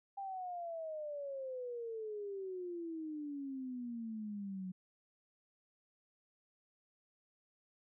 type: exponential sweep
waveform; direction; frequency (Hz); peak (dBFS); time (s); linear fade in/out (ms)
sine; down; 798 to 182.4; -40; 0.17-4.72; 10
effects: none